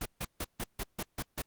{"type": "noise bursts", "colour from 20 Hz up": "pink", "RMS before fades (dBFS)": -35, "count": 8, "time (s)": [0.01, 1.42], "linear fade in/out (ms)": 5, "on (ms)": 45, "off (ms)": 150, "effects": ["pink hiss -75 dBFS RMS until 1.46 s", "Opus 24 kbps"]}